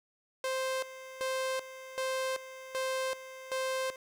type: tone with tremolo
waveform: sawtooth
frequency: 523.3 Hz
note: C5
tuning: in tune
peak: -27 dBFS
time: 0.44-3.96 s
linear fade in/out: 2 ms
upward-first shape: square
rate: 1.3 Hz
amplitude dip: 80%
effects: low-pass 11000 Hz 12 dB/octave + 9-bit